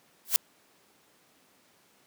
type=noise with exponential growth; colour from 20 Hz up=blue; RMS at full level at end=-18 dBFS; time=0.25-0.36 s; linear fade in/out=0 ms; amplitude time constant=22 ms; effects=pink hiss -63 dBFS RMS until 2.06 s + high-pass 200 Hz 12 dB/octave